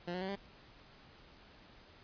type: tone with pitch steps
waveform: 15% pulse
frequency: 174.61 / 182.24 / 190.19 / 198.5 Hz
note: F3 / F#3 / F#3 / G3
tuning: 0 / -26 / +48 / +22 cents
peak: -31 dBFS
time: 0.07-0.358 s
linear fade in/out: 10 ms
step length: 72 ms
effects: pink hiss -59 dBFS RMS until 2.03 s + resampled to 11025 Hz